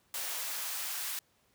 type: noise with high-pass filter sweep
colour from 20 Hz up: white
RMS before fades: -37 dBFS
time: 0.14-1.19 s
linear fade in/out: 2 ms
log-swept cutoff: 510 to 1100 Hz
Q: 0.81
effects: pink hiss -70 dBFS RMS until 1.54 s + high-pass 80 Hz 12 dB/octave